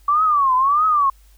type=tone with vibrato; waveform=sine; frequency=1137 Hz; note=C#6; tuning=44 cents sharp; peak=-13 dBFS; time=0.08-1.1 s; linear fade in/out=5 ms; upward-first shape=triangle; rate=1.6 Hz; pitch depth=220 cents each way; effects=added 50 Hz sine -47 dBFS peak until 1.37 s + white hiss -58 dBFS RMS until 1.37 s